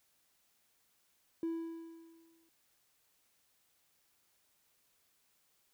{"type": "tone with exponential decay", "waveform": "triangle", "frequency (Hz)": 330, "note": "E4", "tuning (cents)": 2, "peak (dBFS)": -29, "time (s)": [1.43, 2.49], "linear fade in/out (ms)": 2, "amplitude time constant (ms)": 230, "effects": ["tanh soft clip ceiling -29 dBFS", "white hiss -74 dBFS RMS until 5.73 s"]}